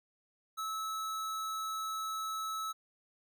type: tone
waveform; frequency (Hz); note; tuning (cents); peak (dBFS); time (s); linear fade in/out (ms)
square; 1300; E6; -24; -36; 0.57-2.73; 20
effects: none